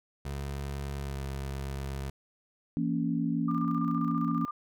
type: tone with pitch glide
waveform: 25% pulse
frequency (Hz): 69.7 to 68.23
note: C#2 to C#2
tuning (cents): +10 to -27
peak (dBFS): -30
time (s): 0.25-2.1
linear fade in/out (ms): 5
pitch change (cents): -37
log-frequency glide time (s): 0.99-1.19
type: chord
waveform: sine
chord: A# diminished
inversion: second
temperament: just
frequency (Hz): 167.82 / 233.1 / 279.7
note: E3 / A#3 / C#4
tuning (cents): +31 / 0 / +16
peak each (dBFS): -31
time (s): 2.77-4.45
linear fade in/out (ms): 0
type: tone with tremolo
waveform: sine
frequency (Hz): 1197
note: D6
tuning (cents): +33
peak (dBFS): -32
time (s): 3.48-4.51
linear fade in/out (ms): 5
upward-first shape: square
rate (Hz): 15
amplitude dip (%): 50
effects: none